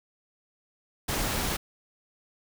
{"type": "noise", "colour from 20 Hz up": "pink", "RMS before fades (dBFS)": -29, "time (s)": [1.08, 1.57], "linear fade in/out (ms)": 10, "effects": []}